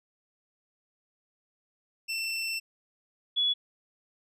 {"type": "tone pair in turn", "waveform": ["25% pulse", "sine"], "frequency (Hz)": [2683, 3396], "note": ["E7", "G#7"], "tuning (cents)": [30, 38], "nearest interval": "major third", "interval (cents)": 408, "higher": "second", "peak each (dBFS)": [-26, -23], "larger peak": "second", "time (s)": [[2.08, 2.6], [3.36, 3.54]], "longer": "first", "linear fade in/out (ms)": 20, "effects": ["resampled to 32000 Hz"]}